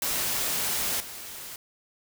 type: noise with level steps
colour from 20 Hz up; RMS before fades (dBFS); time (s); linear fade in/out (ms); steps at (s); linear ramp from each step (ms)
white; -28 / -40; 0.02-1.56; 2; 1; 5
effects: none